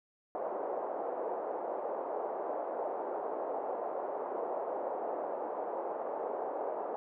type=band-pass noise; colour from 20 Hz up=pink; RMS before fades=-37 dBFS; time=0.35-6.96 s; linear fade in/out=0 ms; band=450 to 820 Hz; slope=24 dB/octave; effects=none